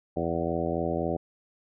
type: harmonic tone with a mistuned harmonic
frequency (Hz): 83.8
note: E2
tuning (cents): +29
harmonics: 1 / 2 / 3 / 4 / 5 / 6 / 7 / 8 / 9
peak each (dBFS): -37 / -34 / -35 / -33 / -34 / -35 / -33 / -39 / -36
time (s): 0.16-1.17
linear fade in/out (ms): 10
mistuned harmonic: 9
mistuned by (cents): -23
effects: none

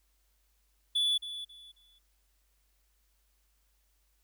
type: tone with echo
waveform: triangle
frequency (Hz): 3447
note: A7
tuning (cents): -36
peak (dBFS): -24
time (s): 0.95-1.18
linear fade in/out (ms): 10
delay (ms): 270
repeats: 3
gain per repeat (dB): -12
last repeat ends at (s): 1.99
effects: added 50 Hz sine -70 dBFS peak until 4.23 s + white hiss -75 dBFS RMS until 4.23 s

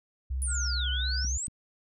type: tone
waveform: sine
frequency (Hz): 65.41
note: C2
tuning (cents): 0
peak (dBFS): -28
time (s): 0.3-1.38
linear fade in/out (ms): 10
type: exponential two-way sweep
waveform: sine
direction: down then up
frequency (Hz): 10140 to 2960 to 8370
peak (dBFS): -31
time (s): 0.42-1.47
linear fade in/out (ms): 0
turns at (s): 0.9
type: tone with pitch glide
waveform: sine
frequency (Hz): 1420 to 1500.1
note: F6 to F#6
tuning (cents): +28 to +23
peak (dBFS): -36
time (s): 0.47-1.27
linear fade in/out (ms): 50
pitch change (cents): +95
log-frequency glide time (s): 0.75-1.03
type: clicks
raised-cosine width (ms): 5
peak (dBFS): -29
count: 2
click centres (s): 1.248 / 1.481
effects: none

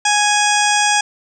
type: harmonic tone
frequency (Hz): 830.6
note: G#5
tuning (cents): 0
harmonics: 1 / 2 / 3 / 4 / 6 / 7 / 8 / 9 / 10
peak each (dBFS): -16 / -19 / -21 / -22 / -24 / -24 / -25 / -26 / -26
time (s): 0.05-1.01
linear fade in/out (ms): 5
effects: none

